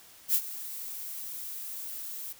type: noise with ADSR envelope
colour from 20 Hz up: violet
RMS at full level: -23 dBFS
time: 0.28-2.33 s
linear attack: 64 ms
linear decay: 61 ms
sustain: -16 dB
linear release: 10 ms
effects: white hiss -54 dBFS RMS until 2.39 s